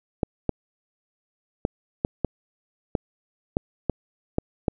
clicks, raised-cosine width 2 ms, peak -8 dBFS, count 10, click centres 0.232 / 0.493 / 1.651 / 2.049 / 2.247 / 2.952 / 3.569 / 3.897 / 4.384 / 4.682 s, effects none

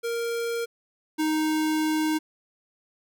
square tone pair in turn, 466.2 / 311.2 Hz, A#4 / D#4, 0 / 0 cents, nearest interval perfect fifth, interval 700 cents, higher first, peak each -27 / -23 dBFS, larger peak second, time 0.03-0.66 / 1.18-2.19 s, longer second, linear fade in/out 20 ms, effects none

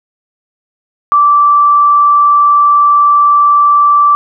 sine tone, 1166 Hz, D6, 13 cents flat, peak -4 dBFS, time 1.12-4.15 s, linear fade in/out 0 ms, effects none

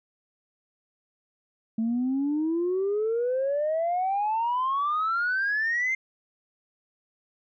sine exponential sweep, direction up, 220 to 2112 Hz, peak -22 dBFS, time 1.78-5.95 s, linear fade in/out 5 ms, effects tanh soft clip ceiling -20 dBFS

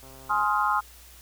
click train, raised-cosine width 1 ms, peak -36 dBFS, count 55, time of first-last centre 0.03-0.436 s, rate 133 Hz
sine chord, F minor seventh, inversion first, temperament just, 838.1 / 1047.7 / 1257.2 / 1396.9 Hz, Ab5 / C6 / Eb6 / F6, +16 / +2 / +18 / 0 cents, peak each -27 / -26 / -26 / -29 dBFS, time 0.29-0.81 s, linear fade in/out 20 ms
effects added 60 Hz sine -51 dBFS peak until 1.21 s + white hiss -51 dBFS RMS until 1.21 s

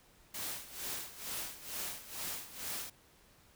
white noise with tremolo, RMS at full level -39 dBFS, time 0.34-2.9 s, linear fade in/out 5 ms, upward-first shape sine, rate 2.2 Hz, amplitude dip 80%, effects pink hiss -64 dBFS RMS until 3.55 s

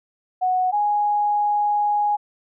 sine tone pair in turn, 738 / 829.3 Hz, F#5 / G#5, -5 / -3 cents, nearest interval major second, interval 202 cents, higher second, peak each -17 / -17 dBFS, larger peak neither, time 0.41-0.72 / 0.72-2.17 s, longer second, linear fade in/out 20 ms, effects none

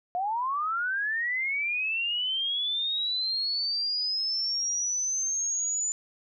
sine linear sweep, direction up, 698.5 to 7040 Hz, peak -26 dBFS, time 0.15-5.92 s, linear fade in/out 0 ms, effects none

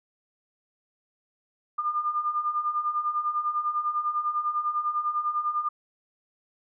sine beating tone pair, 1200 / 1210 Hz, D6 / D#6, +37 / -49 cents, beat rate 10 Hz, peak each -31 / -26 dBFS, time 1.78-5.69 s, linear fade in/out 10 ms, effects none

